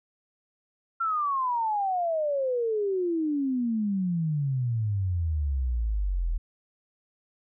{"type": "exponential sweep", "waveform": "sine", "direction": "down", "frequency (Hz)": [1372, 39.13], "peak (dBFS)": -24, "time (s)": [1, 6.38], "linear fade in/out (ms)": 10, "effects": []}